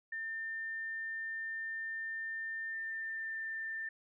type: tone with pitch glide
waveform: sine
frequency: 1800 to 1789.6 Hz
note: A6 to A6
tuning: +39 to +29 cents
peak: -37 dBFS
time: 0.12-3.89 s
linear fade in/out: 5 ms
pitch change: -10 cents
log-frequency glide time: 2.61-3.37 s
effects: none